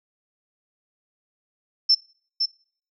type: tone with echo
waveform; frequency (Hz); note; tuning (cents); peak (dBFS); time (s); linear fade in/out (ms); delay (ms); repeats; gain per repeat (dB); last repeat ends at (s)
sine; 5330; E8; +18; -13; 1.89-1.95; 10; 510; 1; -6; 2.46
effects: noise-tail reverb RT60 0.5 s tail -26 dB re dry